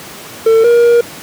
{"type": "tone pair in turn", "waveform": "triangle", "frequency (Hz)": [450.1, 473.3], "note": ["A4", "A#4"], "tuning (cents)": [39, 26], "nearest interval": "minor second", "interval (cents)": 87, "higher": "second", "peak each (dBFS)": -3, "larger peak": "neither", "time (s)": [[0.46, 0.64], [0.64, 1.01]], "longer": "second", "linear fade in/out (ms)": 5, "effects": ["pink hiss -30 dBFS RMS until 1.22 s", "high-pass 150 Hz 12 dB/octave"]}